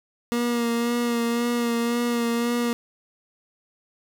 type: tone with vibrato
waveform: 30% pulse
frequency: 236.6 Hz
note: A#3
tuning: 26 cents sharp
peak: -19 dBFS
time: 0.32-2.73 s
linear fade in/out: 0 ms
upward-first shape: sine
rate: 1.9 Hz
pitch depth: 24 cents each way
effects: none